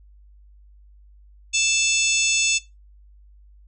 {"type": "harmonic tone with a mistuned harmonic", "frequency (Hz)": 880, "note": "A5", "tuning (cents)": 0, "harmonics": [3, 4, 5, 6, 7, 8, 9], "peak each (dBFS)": [-22, -25, -32, -30, -28, -23, -28], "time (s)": [1.53, 2.59], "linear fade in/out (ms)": 20, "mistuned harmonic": 8, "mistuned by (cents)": -81, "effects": ["noise-tail reverb RT60 0.2 s tail -17 dB re dry", "added 50 Hz sine -47 dBFS peak until 3.67 s"]}